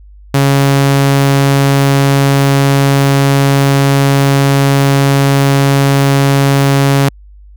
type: tone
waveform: sawtooth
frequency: 138.59 Hz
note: C#3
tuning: in tune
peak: -3 dBFS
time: 0.34-7.09 s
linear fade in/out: 5 ms
effects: added 50 Hz sine -34 dBFS peak until 7.56 s